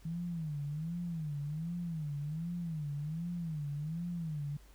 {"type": "tone with vibrato", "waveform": "sine", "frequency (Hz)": 158.4, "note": "D#3", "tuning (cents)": 31, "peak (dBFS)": -35, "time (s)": [0.05, 4.57], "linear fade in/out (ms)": 5, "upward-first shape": "sine", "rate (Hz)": 1.3, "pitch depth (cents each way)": 170, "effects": ["added 50 Hz sine -56 dBFS peak until 4.74 s", "pink hiss -64 dBFS RMS until 4.74 s"]}